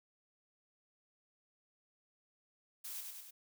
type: noise with echo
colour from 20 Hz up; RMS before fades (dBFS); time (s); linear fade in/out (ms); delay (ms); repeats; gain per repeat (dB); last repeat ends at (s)
blue; -45; 2.84-3.01; 10; 100; 3; -3; 3.31
effects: none